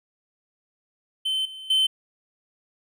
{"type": "tone with level steps", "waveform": "triangle", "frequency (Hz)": 3075, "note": "G7", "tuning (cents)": -34, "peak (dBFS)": [-21, -35, -16], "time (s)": [1.25, 1.87], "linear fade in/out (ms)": 10, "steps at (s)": [1.45, 1.7], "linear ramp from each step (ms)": 5, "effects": []}